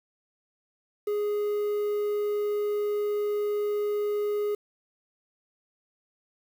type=tone with quantisation; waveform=triangle; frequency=415.3 Hz; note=G#4; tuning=in tune; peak=-23 dBFS; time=1.07-4.55 s; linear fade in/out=5 ms; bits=8; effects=none